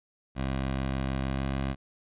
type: tone with pitch glide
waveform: 15% pulse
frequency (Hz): 66.5 to 67.31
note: C2 to C2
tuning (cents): +29 to +50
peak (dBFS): -22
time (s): 0.35-1.76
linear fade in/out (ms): 50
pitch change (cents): +21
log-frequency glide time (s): 1.25-1.43
effects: resampled to 8000 Hz